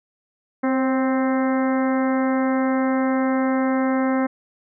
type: harmonic tone with a mistuned harmonic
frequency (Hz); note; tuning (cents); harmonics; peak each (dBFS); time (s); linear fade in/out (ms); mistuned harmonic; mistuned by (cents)
261.6; C4; 0; 1 / 2 / 3 / 4 / 5 / 6 / 7 / 8; -19 / -25 / -29 / -31 / -33 / -35 / -36 / -37; 0.63-4.27; 10; 2; +29
effects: none